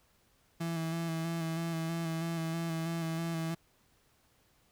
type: tone with vibrato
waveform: 35% pulse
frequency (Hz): 164.81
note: E3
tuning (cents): 0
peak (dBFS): -31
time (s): 0.6-3.55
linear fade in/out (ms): 10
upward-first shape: square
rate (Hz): 3.1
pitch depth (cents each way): 21
effects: pink hiss -69 dBFS RMS until 4.71 s